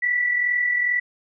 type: tone pair together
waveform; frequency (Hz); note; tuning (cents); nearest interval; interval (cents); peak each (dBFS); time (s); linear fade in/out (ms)
sine; 1957.7 / 2000; B6 / B6; -16 / +21; unison; 37; -19 / -29; 0.02-1; 10
effects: none